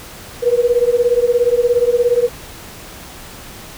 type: beating tone pair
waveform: sine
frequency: 474.3 / 491.3 Hz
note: A#4 / B4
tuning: +30 / -9 cents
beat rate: 17 Hz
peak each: -14 dBFS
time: 0.42-2.29 s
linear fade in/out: 20 ms
effects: pink hiss -35 dBFS RMS until 3.77 s